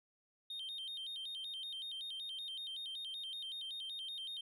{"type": "tone with vibrato", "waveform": "sine", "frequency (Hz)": 3407, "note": "G#7", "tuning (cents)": 44, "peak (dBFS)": -39, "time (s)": [0.5, 4.41], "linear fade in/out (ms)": 5, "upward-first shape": "square", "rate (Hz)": 5.3, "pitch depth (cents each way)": 140, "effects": ["tanh soft clip ceiling -41 dBFS"]}